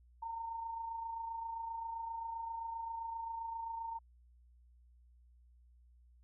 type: tone with amplitude modulation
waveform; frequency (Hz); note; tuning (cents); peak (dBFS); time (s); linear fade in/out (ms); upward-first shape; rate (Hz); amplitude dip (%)
sine; 914; A#5; -34; -37; 0.22-3.99; 10; sine; 27.6; 45
effects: added 60 Hz sine -61 dBFS peak until 6.23 s